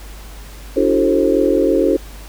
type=tone cluster; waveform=sine; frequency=289.6 / 333.8 / 376.5 / 442.2 / 531 Hz; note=D4 / E4 / F#4 / A4 / C5; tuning=-24 / +22 / +30 / +9 / +25 cents; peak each=-18 dBFS; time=0.76-1.97 s; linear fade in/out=10 ms; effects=added 50 Hz sine -33 dBFS peak until 2.28 s + pink hiss -40 dBFS RMS until 2.28 s